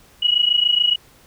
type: tone pair together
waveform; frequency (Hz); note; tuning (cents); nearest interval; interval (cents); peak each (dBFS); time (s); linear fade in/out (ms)
sine; 2900 / 2927; F#7 / F#7; -35 / -19; unison; 16; -17; 0.22-0.96; 10
effects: pink hiss -51 dBFS RMS until 1.26 s